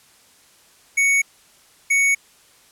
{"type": "tone pair in turn", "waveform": "square", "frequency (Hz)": [2226, 2226], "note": ["C#7", "C#7"], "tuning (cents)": [7, 7], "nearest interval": "unison", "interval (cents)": 0, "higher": "neither", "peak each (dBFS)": -15, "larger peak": "neither", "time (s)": [[0.97, 1.22], [1.9, 2.15]], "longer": "neither", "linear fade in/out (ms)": 10, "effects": ["white hiss -53 dBFS RMS until 2.71 s", "low-pass 11000 Hz 12 dB/octave"]}